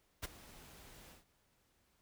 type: noise with ADSR envelope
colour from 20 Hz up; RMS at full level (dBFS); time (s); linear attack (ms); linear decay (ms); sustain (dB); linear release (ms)
pink; -38; 0.22-1.25; 23; 19; -19; 150
effects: pink hiss -75 dBFS RMS until 2.01 s